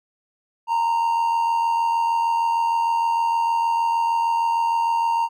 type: tone with amplitude modulation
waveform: triangle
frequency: 925 Hz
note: A#5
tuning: 14 cents flat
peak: -14 dBFS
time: 0.67-5.29 s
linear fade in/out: 50 ms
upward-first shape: sine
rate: 86.5 Hz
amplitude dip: 45%
effects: none

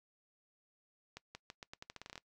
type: accelerating click train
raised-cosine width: 0.2 ms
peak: -29 dBFS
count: 14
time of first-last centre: 1.17-2.178 s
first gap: 180 ms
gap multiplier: 0.84
effects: noise-tail reverb RT60 0.1 s tail -21 dB re dry

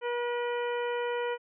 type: harmonic tone with a mistuned harmonic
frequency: 481.5 Hz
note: B4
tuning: 44 cents flat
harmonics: 1 / 2 / 3 / 4 / 5 / 6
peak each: -30 / -36 / -40 / -42 / -44 / -46 dBFS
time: 0.01-1.38 s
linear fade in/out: 50 ms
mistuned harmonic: 6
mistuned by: +59 cents
effects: none

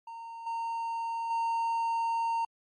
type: tone with level steps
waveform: triangle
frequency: 919 Hz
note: A#5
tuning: 25 cents flat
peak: -38 / -29 / -25 dBFS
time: 0.07-2.45 s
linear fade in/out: 5 ms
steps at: 0.46 / 1.3 s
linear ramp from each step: 10 ms
effects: MP3 48 kbps

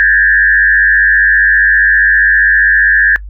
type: tone with frequency modulation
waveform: sine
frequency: 1700 Hz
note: G#6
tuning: 40 cents sharp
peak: -5 dBFS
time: 0-3.16 s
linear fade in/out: 0 ms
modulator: 95.1 Hz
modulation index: 1.1
effects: noise-tail reverb RT60 0.1 s tail -21 dB re dry + added 50 Hz sine -24 dBFS peak until 3.29 s

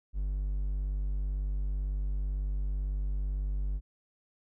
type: tone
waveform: triangle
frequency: 49 Hz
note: G1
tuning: in tune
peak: -27 dBFS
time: 0.13-3.81 s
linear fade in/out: 50 ms
effects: none

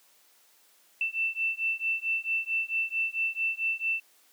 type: beating tone pair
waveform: sine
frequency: 2668 / 2672.5 Hz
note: E7 / E7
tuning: +20 / +23 cents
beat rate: 4.5 Hz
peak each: -30 dBFS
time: 1.01-4 s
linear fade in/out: 2 ms
effects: white hiss -62 dBFS RMS until 4.32 s + high-pass 300 Hz 12 dB/octave

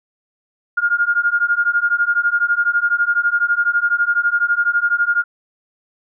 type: beating tone pair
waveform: sine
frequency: 1411 / 1423 Hz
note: F6 / F6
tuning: +17 / +32 cents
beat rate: 12 Hz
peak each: -17 dBFS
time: 0.77-5.24 s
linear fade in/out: 10 ms
effects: none

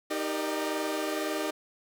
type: chord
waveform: sawtooth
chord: Eb major seventh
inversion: none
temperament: equal with one note detuned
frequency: 311.1 / 392 / 466.2 / 600.4 Hz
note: Eb4 / G4 / Bb4 / D5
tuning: 0 / 0 / 0 / +38 cents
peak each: -29 / -31 / -35 / -31 dBFS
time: 0.1-1.51 s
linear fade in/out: 10 ms
effects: none

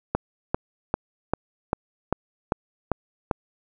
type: click train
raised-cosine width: 1 ms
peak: -7 dBFS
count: 9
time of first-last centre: 0.15-3.312 s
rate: 2.53 Hz
effects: none

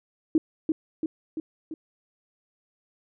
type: tone with echo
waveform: sine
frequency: 317.1 Hz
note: D#4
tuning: 33 cents sharp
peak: -16 dBFS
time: 0.35-0.38 s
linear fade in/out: 2 ms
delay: 340 ms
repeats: 4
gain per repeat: -4 dB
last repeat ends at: 1.74 s
effects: none

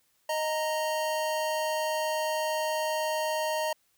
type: tone pair together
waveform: square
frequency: 622.3 / 927.3 Hz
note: D#5 / A#5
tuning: 0 / -9 cents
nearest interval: perfect fifth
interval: 691 cents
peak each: -30 / -32 dBFS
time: 0.29-3.73 s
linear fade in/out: 5 ms
effects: white hiss -70 dBFS RMS until 3.97 s

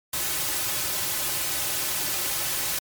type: noise with comb filter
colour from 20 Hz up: white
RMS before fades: -27 dBFS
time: 0.13-2.79 s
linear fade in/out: 5 ms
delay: 4.3 ms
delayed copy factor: -0.65
effects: MP3 96 kbps

